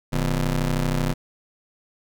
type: ring-modulated tone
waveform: 25% pulse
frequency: 92.6 Hz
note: F#2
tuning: 2 cents sharp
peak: -14 dBFS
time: 0.12-1.14 s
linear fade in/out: 20 ms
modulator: 62.8 Hz
effects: none